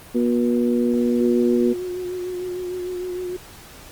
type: harmonic tone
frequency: 120.5 Hz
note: B2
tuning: 42 cents flat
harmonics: 2 / 3 / 4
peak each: -18 / -23 / -25 dBFS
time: 0.14-1.74 s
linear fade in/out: 20 ms
type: tone with vibrato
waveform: sine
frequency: 361.8 Hz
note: F#4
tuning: 39 cents flat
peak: -25 dBFS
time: 1.2-3.37 s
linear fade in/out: 10 ms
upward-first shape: sine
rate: 6.6 Hz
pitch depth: 27 cents each way
effects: pink hiss -43 dBFS RMS until 3.91 s + Opus 32 kbps